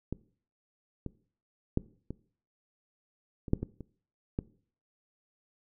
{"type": "clicks", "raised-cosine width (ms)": 3, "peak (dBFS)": [-20, -23, -13, -24, -28, -10, -20, -29, -17], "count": 9, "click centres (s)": [0.126, 1.063, 1.774, 2.106, 3.482, 3.534, 3.63, 3.807, 4.389], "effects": ["noise-tail reverb RT60 0.5 s tail -20 dB re dry"]}